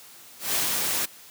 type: noise with ADSR envelope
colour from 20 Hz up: white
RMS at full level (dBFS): -24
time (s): 0.39-1.06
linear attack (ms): 160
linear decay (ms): 120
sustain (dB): -2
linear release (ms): 13
effects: white hiss -48 dBFS RMS until 1.3 s + high-pass 100 Hz 12 dB/octave